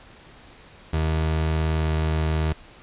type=tone with pitch glide; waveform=30% pulse; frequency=79 to 78.54 Hz; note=D#2 to D#2; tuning=+27 to +17 cents; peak=-18 dBFS; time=0.93-2.53 s; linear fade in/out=5 ms; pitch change=-10 cents; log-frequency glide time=1.74-1.89 s; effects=pink hiss -48 dBFS RMS until 2.82 s + resampled to 8000 Hz